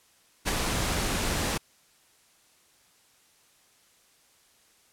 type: noise with ADSR envelope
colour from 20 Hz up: pink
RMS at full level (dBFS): -24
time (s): 0.45-1.58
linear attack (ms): 35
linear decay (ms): 11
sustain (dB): -4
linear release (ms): 9
effects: white hiss -62 dBFS RMS until 4.92 s + low-pass 11000 Hz 12 dB/octave